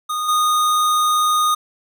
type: tone with level steps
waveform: square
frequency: 1233 Hz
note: D#6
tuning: 16 cents flat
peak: -21 / -15 dBFS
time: 0.09-1.55 s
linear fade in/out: 10 ms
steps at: 0.28 s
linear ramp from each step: 10 ms
effects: none